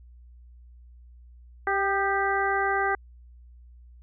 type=harmonic tone with a mistuned harmonic; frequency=392.5 Hz; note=G4; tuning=2 cents sharp; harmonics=1 / 2 / 3 / 4 / 5; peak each=-29 / -27 / -30 / -28 / -32 dBFS; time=1.67-2.95 s; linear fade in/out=2 ms; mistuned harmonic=3; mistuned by=+40 cents; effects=added 60 Hz sine -47 dBFS peak until 4.02 s